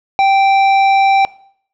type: tone with hard clipping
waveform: sine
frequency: 782 Hz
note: G5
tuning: 4 cents flat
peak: -10 dBFS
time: 0.19-1.25 s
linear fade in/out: 0 ms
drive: 12 dB
effects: noise-tail reverb RT60 0.6 s tail -20 dB re dry + low-pass 4000 Hz 12 dB/octave